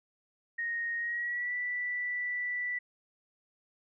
sine tone with pitch glide, 1864.7 to 1968.7 Hz, A#6 to B6, 0 to -6 cents, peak -31 dBFS, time 0.58-2.79 s, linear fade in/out 10 ms, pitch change +94 cents, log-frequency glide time 0.97-1.54 s, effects none

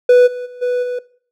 triangle tone with level steps, 493.9 Hz, B4, in tune, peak -3 / -19 / -29 / -12 / -16 dBFS, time 0.09-0.99 s, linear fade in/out 5 ms, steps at 0.26 / 0.45 / 0.61 / 0.82 s, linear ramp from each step 20 ms, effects noise-tail reverb RT60 0.5 s tail -20 dB re dry

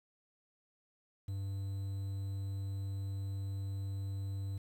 triangle tone with quantisation, 98 Hz, G2, in tune, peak -34 dBFS, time 1.28-4.58 s, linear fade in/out 5 ms, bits 10, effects none

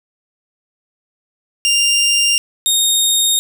20% pulse tone pair in turn, 2794 / 3707 Hz, F7 / A#7, 0 / -10 cents, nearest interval perfect fourth, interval 490 cents, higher second, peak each -7 / -6 dBFS, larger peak second, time 1.65-2.38 / 2.66-3.39 s, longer neither, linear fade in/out 0 ms, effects none

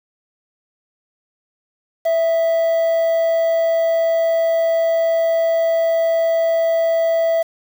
triangle tone with quantisation, 659.3 Hz, E5, in tune, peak -12 dBFS, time 2.05-7.43 s, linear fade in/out 10 ms, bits 6, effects none

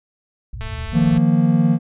white low-pass noise, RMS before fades -29 dBFS, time 0.53-1.19 s, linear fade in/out 5 ms, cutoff 130 Hz, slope 96 dB/octave
click train, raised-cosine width 0.3 ms, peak -19 dBFS, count 126, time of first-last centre 0.61-1.176 s, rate 221 Hz
triangle chord, Eb suspended second, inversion none, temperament equal with one note detuned, 155.56 / 174.61 / 232.4 Hz, Eb3 / F3 / Bb3, 0 / 0 / -5 cents, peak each -15 dBFS, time 0.92-1.79 s, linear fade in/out 50 ms
effects resampled to 8000 Hz

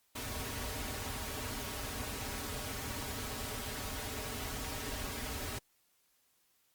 pink noise with comb filter, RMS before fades -40 dBFS, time 0.15-5.59 s, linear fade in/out 10 ms, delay 5.8 ms, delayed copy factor -0.9, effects white hiss -73 dBFS RMS until 6.74 s + Opus 48 kbps

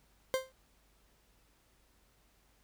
40% pulse tone with exponential decay, 523.3 Hz, C5, in tune, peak -25 dBFS, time 0.34-0.52 s, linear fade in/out 0 ms, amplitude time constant 38 ms, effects added 50 Hz sine -70 dBFS peak until 2.63 s + pink hiss -70 dBFS RMS until 2.63 s

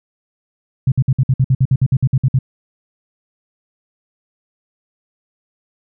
sine tone bursts, 130.81 Hz, C3, in tune, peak -9 dBFS, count 15, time 0.87-2.389 s, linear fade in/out 5 ms, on 49 ms, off 56 ms, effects none

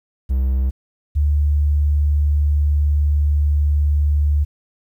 triangle / sine tone pair in turn, 65.41 / 73.42 Hz, C2 / D2, 0 / 0 cents, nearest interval major second, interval 200 cents, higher second, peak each -13 dBFS, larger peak neither, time 0.29-0.71 / 1.15-4.45 s, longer second, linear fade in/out 20 ms, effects 9-bit

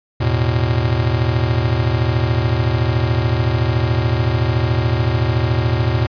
square chord, E suspended fourth, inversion none, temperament just, 82.41 / 109.88 / 123.61 Hz, E2 / A2 / B2, 0 / -2 / +2 cents, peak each -22 / -19 / -19 dBFS, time 0.2-6.07 s, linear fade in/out 10 ms, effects resampled to 11025 Hz

